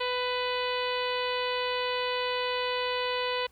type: harmonic tone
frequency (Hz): 497.6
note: B4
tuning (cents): +13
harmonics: 1 / 2 / 3 / 4 / 5 / 6 / 7 / 8 / 9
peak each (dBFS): -31 / -33 / -40 / -38 / -38 / -37 / -41 / -41 / -45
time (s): 0-3.47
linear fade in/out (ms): 10
effects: added 60 Hz sine -60 dBFS peak until 3.51 s + pink hiss -64 dBFS RMS until 3.51 s